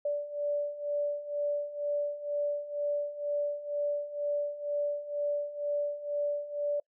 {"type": "beating tone pair", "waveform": "sine", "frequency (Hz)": [581, 583.1], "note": ["D5", "D5"], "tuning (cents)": [-19, -13], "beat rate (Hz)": 2.1, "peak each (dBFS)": [-35, -31], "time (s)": [0.05, 6.8], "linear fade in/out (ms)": 5, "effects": ["noise-tail reverb RT60 0.1 s tail -26 dB re dry"]}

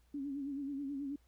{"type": "tone with vibrato", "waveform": "sine", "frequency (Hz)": 279.4, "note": "C#4", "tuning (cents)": 14, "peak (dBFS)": -37, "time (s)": [0.14, 1.16], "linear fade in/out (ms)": 5, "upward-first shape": "sine", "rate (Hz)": 9.3, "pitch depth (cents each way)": 69, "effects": ["added 60 Hz sine -66 dBFS peak until 1.27 s", "pink hiss -75 dBFS RMS until 1.27 s"]}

